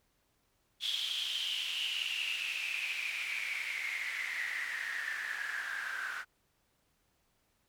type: noise with band-pass filter sweep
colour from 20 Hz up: white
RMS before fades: -37 dBFS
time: 0.8-6.25 s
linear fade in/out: 50 ms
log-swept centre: 3400 to 1500 Hz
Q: 9.9
effects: pink hiss -75 dBFS RMS until 7.68 s